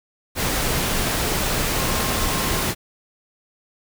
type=tone in noise; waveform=sine; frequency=1066 Hz; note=C6; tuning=32 cents sharp; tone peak=-32 dBFS; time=1.74-2.65 s; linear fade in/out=50 ms; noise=pink; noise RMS=-22 dBFS; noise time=0.35-2.75 s; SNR=-13 dB; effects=none